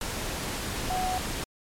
sine tone in noise, 740 Hz, F#5, in tune, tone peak -27 dBFS, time 0.9-1.18 s, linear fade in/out 2 ms, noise pink, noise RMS -32 dBFS, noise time 0.01-1.44 s, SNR +2 dB, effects low-pass 12000 Hz 12 dB/octave + MP3 96 kbps

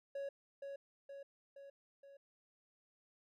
triangle tone with echo, 556 Hz, C#5, 5 cents sharp, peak -38 dBFS, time 0.15-0.29 s, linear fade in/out 5 ms, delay 470 ms, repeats 4, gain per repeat -4 dB, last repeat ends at 2.17 s, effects none

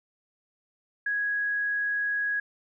sine tone, 1661.2 Hz, G#6, in tune, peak -25 dBFS, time 1.06-2.4 s, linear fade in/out 5 ms, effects none

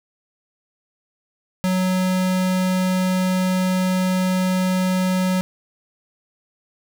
square tone, 185 Hz, F#3, in tune, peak -18 dBFS, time 1.64-5.41 s, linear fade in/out 0 ms, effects none

